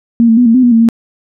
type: tone with pitch steps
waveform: sine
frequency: 232.8 / 224.8 / 245.7 / 227.8 / 256 / 242.3 / 227 / 229.8 Hz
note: A#3 / A3 / B3 / A#3 / C4 / B3 / A#3 / A#3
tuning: -2 / +37 / -9 / -40 / -38 / -33 / -46 / -25 cents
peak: -4 dBFS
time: 0.2-0.888 s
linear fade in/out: 0 ms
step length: 86 ms
effects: none